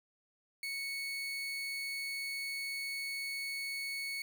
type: tone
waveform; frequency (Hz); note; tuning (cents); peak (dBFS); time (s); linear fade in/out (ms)
30% pulse; 2214; C#7; -3; -34; 0.63-4.22; 2
effects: 11-bit